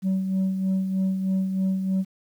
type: tone with tremolo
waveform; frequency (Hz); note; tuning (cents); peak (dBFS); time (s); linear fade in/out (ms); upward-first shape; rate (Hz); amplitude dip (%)
sine; 190; F#3; +46; -17; 0.02-2.05; 50; sine; 3.2; 55
effects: tanh soft clip ceiling -19 dBFS + 9-bit